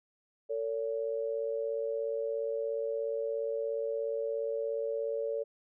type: tone pair together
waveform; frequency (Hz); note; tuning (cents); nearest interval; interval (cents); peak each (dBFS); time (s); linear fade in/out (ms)
sine; 450 / 567; A4 / C#5; +39 / +39; major third; 400; -33 / -34; 0.49-5.44; 20
effects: none